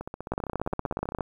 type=two click trains; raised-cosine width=1 ms; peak=-13 / -21 dBFS; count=16 / 19; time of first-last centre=0.32-1.208 / 0.01-1.186 s; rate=16.9 / 15.3 Hz; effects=9-bit